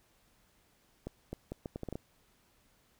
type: accelerating click train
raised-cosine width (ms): 2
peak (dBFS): -25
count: 9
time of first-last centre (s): 1.07-1.955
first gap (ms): 260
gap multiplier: 0.73
effects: pink hiss -69 dBFS RMS until 2.99 s